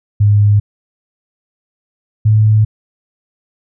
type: tone pair in turn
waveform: sine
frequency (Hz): 103.3 / 107.85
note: G#2 / A2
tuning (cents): -9 / -34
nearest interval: minor second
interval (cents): 75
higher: second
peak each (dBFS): -6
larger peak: neither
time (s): 0.2-0.6 / 2.25-2.65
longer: neither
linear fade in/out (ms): 10
effects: none